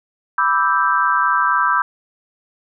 sine chord, E minor seventh, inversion second, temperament equal, 987.8 / 1174.7 / 1318.5 / 1568 Hz, B5 / D6 / E6 / G6, 0 / 0 / 0 / 0 cents, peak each -19 dBFS, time 0.38-1.82 s, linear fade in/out 2 ms, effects none

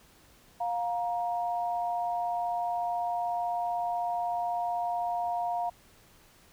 sine tone pair together, 705 / 941 Hz, F5 / A#5, +16 / +16 cents, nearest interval perfect fourth, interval 500 cents, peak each -29 / -34 dBFS, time 0.6-5.7 s, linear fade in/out 10 ms, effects pink hiss -59 dBFS RMS until 6.52 s

